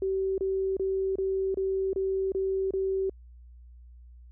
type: tone bursts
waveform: sine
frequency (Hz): 383.8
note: G4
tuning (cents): -37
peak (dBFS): -25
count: 8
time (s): 0.02-3.096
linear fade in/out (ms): 2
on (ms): 360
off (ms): 28
effects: added 60 Hz sine -47 dBFS peak until 4.31 s